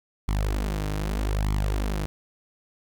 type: tone with flanger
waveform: sawtooth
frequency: 51 Hz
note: G#1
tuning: 31 cents flat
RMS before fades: -26 dBFS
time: 0.28-2.06 s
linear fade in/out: 0 ms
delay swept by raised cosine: 0.91 to 6.61 ms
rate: 0.81 Hz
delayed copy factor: +0.8
effects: none